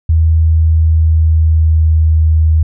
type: tone with pitch glide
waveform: sine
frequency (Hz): 80.4 to 79.2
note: E2 to D#2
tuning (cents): -43 to +31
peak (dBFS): -6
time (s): 0.09-2.63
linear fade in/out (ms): 5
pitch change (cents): -26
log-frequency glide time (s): 0.27-2.26
effects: none